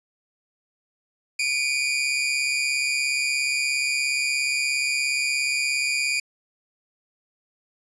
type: tone pair together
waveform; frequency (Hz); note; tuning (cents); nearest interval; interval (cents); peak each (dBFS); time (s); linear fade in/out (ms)
sawtooth; 2303 / 2440; D7 / D#7; -34 / -34; minor second; 100; -23 / -20; 1.39-6.2; 5
effects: resampled to 22050 Hz